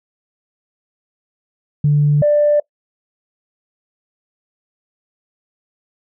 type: tone pair in turn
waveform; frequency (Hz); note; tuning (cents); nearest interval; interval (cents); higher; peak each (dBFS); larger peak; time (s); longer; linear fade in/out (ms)
sine; 146.83 / 590.7; D3 / D5; 0 / +10; 2 octaves; 2410; second; -9; neither; 1.84-2.22 / 2.22-2.6; neither; 5
effects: noise-tail reverb RT60 0.1 s tail -23 dB re dry + tanh soft clip ceiling -5 dBFS